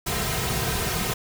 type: noise with comb filter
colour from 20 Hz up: pink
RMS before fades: -26 dBFS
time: 0.06-1.14 s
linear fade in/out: 10 ms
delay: 3.5 ms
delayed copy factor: -0.7
effects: none